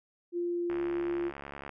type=tone with pitch glide; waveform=sine; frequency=348 to 345.6 Hz; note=F4 to F4; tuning=-6 to -18 cents; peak=-29 dBFS; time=0.32-1.32 s; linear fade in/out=50 ms; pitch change=-12 cents; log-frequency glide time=0.47-0.84 s
type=click train; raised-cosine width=0.5 ms; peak=-26 dBFS; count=71; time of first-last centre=0.7-1.693 s; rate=70.5 Hz
effects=none